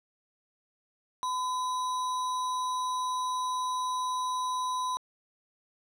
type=tone with sample-and-hold; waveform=sine; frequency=1011 Hz; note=B5; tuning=40 cents sharp; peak=-28 dBFS; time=1.23-4.97 s; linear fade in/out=0 ms; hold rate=4900 Hz; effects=low-pass 8000 Hz 12 dB/octave